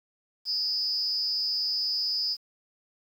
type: tone with amplitude modulation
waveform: sine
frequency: 4988 Hz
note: D#8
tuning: 3 cents sharp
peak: -21 dBFS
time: 0.45-2.37 s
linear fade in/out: 50 ms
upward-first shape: sine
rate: 299 Hz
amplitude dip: 90%
effects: tanh soft clip ceiling -17 dBFS + 9-bit